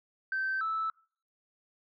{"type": "tone pair in turn", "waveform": "sine", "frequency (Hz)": [1550, 1312.6], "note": ["G6", "E6"], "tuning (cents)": [-20, -8], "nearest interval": "minor third", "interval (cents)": 288, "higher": "first", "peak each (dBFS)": -28, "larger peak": "neither", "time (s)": [[0.32, 0.61], [0.61, 0.9]], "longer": "neither", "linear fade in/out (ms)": 2, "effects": ["noise-tail reverb RT60 0.5 s tail -26 dB re dry", "tanh soft clip ceiling -25 dBFS"]}